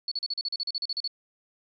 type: tone bursts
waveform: sine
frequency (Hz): 4428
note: C#8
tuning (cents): -3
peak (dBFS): -27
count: 14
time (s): 0.08-1.077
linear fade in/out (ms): 2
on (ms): 35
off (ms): 39
effects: none